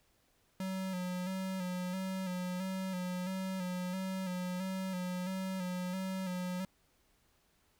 square tone with vibrato, 185 Hz, F#3, in tune, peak -36 dBFS, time 0.6-6.65 s, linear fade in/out 2 ms, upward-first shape square, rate 1.5 Hz, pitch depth 39 cents each way, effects pink hiss -72 dBFS RMS until 7.79 s

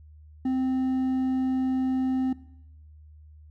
triangle tone with hard clipping, 259.9 Hz, C4, 11 cents flat, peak -24 dBFS, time 0.45-2.33 s, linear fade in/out 5 ms, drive 7 dB, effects noise-tail reverb RT60 0.8 s tail -19 dB re dry + added 76 Hz sine -47 dBFS peak until 3.5 s

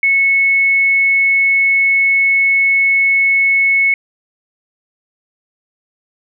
sine tone, 2200 Hz, C#7, 14 cents flat, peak -9 dBFS, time 0.03-3.94 s, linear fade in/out 2 ms, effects none

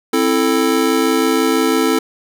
square chord, A minor, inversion first, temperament just, 264 / 330 / 440 Hz, C4 / E4 / A4, +16 / +2 / 0 cents, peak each -18 dBFS, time 0.13-1.99 s, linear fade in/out 5 ms, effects none

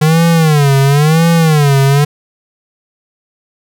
square tone with vibrato, 151.4 Hz, D#3, 47 cents flat, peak -7 dBFS, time 0.01-2.05 s, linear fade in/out 10 ms, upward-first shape sine, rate 0.97 Hz, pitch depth 180 cents each way, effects none

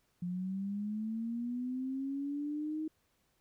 sine linear sweep, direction up, 174.61 to 315.4 Hz, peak -34 dBFS, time 0.22-2.88 s, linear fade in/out 5 ms, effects pink hiss -75 dBFS RMS until 3.4 s

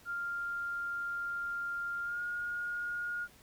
sine tone with pitch glide, 1396.9 to 1428.7 Hz, F6 to F6, 0 to +39 cents, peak -34 dBFS, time 0.05-3.28 s, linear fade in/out 50 ms, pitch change +39 cents, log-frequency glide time 2.03-2.21 s, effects pink hiss -60 dBFS RMS until 3.42 s

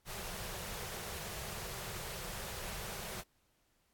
pink band-stop noise, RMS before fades -43 dBFS, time 0.05-3.24 s, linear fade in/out 50 ms, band 220 to 350 Hz, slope 96 dB/octave, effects pink hiss -75 dBFS RMS until 3.93 s + AAC 64 kbps

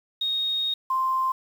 sine tone pair in turn, 3729 / 1046.4 Hz, A#7 / C6, 0 / 0 cents, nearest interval octave + minor seventh, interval 2200 cents, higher first, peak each -23 / -21 dBFS, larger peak second, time 0.21-0.74 / 0.9-1.32 s, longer first, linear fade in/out 5 ms, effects 8-bit

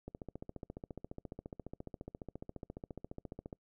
click train, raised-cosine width 2 ms, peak -30 dBFS, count 51, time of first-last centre 0.08-3.528 s, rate 14.5 Hz, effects noise-tail reverb RT60 0.1 s tail -26 dB re dry

